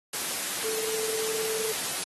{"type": "tone in noise", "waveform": "sine", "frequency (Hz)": 440.5, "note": "A4", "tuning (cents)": 2, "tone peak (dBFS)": -32, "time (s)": [0.64, 1.72], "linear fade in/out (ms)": 5, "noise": "white", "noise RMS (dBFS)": -31, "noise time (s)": [0.13, 2.04], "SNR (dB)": -4, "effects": ["high-pass 150 Hz 12 dB/octave", "AAC 32 kbps"]}